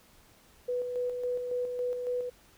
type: tone with tremolo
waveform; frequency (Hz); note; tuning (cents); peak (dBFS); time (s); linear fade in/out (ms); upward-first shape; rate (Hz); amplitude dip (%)
sine; 493.8; B4; 0; -28; 0.68-2.3; 10; square; 3.6; 40
effects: pink hiss -60 dBFS RMS until 2.57 s